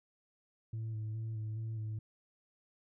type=tone with vibrato; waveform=sine; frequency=110.1 Hz; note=A2; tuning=2 cents sharp; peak=-34 dBFS; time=0.73-1.99 s; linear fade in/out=5 ms; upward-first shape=square; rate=2.4 Hz; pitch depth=25 cents each way; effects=tanh soft clip ceiling -35 dBFS